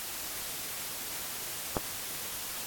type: clicks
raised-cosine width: 1 ms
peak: -13 / -22 dBFS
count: 2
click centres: 1.768 / 1.778 s
effects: white hiss -38 dBFS RMS until 2.66 s + AAC 64 kbps